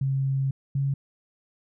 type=tone pair in turn; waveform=sine; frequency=135.3 / 138.06 Hz; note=C#3 / C#3; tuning=-42 / -7 cents; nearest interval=unison; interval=35 cents; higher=second; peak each=-22 dBFS; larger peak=neither; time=0.01-0.51 / 0.75-0.94 s; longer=first; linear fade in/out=5 ms; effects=none